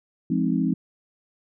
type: chord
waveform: sine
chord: F minor seventh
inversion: none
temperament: equal with one note detuned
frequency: 172.81 / 207.7 / 261.6 / 311.1 Hz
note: F3 / Ab3 / C4 / Eb4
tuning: -18 / 0 / 0 / 0 cents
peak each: -25 / -26 / -24 / -28 dBFS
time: 0.3-0.74 s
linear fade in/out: 5 ms
effects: none